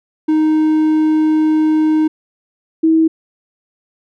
triangle / sine tone pair in turn, 311.1 / 321.5 Hz, D#4 / E4, 0 / -43 cents, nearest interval minor second, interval 57 cents, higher second, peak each -8 dBFS, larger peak neither, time 0.28-2.08 / 2.83-3.08 s, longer first, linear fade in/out 10 ms, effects none

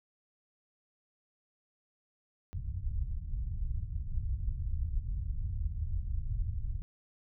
pink low-pass noise, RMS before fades -34 dBFS, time 2.53-6.82 s, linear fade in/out 0 ms, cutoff 100 Hz, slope 24 dB/octave, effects none

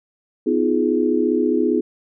sine chord, F half-diminished seventh, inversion second, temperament just, 251.4 / 314.3 / 349.2 / 419.1 Hz, Cb4 / Eb4 / F4 / Ab4, +31 / +18 / 0 / +16 cents, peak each -21 dBFS, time 0.46-1.81 s, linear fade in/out 10 ms, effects none

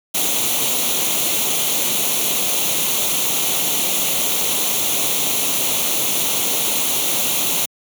white noise with comb filter, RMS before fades -19 dBFS, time 0.14-7.66 s, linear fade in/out 10 ms, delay 0.3 ms, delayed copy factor +0.7, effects high-pass 150 Hz 12 dB/octave

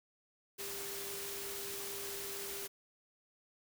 sine tone in noise, 398.4 Hz, G4, 28 cents sharp, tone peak -47 dBFS, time 0.58-2.68 s, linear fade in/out 20 ms, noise white, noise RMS -43 dBFS, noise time 0.58-2.68 s, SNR -7 dB, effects none

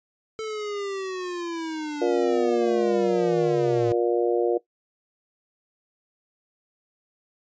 square linear sweep, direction down, 442.6 to 111.6 Hz, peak -29 dBFS, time 0.39-3.92 s, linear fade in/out 0 ms
harmonic tone, 118.4 Hz, A#2, 27 cents sharp, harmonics 3 / 4 / 5 / 6, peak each -22 / -23 / -29 / -32 dBFS, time 2.01-4.58 s, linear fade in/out 10 ms
effects noise-tail reverb RT60 0.1 s tail -17 dB re dry + resampled to 16000 Hz

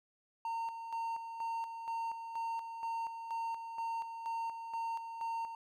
triangle tone with tremolo, 915 Hz, A#5, 32 cents flat, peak -33 dBFS, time 0.45-5.55 s, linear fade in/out 2 ms, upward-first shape square, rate 2.1 Hz, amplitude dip 55%, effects none

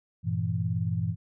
sine chord, E diminished, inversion first, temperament equal, 98 / 116.54 / 164.81 Hz, G2 / Bb2 / E3, 0 / 0 / 0 cents, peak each -30 dBFS, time 0.23-1.16 s, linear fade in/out 50 ms, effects none

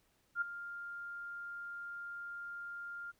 sine tone with ADSR envelope, 1400 Hz, F6, 4 cents sharp, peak -29 dBFS, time 0.35-3.12 s, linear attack 64 ms, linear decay 12 ms, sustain -13 dB, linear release 21 ms, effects pink hiss -74 dBFS RMS until 3.19 s

